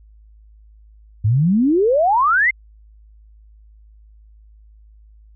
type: exponential sweep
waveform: sine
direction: up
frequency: 99.1 to 2142 Hz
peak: -12 dBFS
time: 1.24-2.51 s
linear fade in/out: 10 ms
effects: added 53 Hz sine -44 dBFS peak until 5.35 s